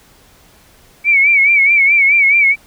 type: tone with vibrato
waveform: sine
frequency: 2268 Hz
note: C#7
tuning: 39 cents sharp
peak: -7 dBFS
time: 1.04-2.56 s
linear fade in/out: 50 ms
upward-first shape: sine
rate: 4.7 Hz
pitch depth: 83 cents each way
effects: pink hiss -47 dBFS RMS until 2.66 s